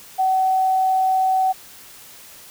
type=tone; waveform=sine; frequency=756 Hz; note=F#5; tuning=37 cents sharp; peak=-15 dBFS; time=0.18-1.53 s; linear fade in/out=20 ms; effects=white hiss -43 dBFS RMS until 2.5 s